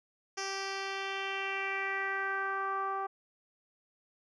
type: tone with low-pass filter sweep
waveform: 10% pulse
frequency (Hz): 389.6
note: G4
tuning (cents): -11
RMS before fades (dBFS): -35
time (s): 0.37-3.07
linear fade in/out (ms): 10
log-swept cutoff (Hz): 5700 to 990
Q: 3.3
effects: none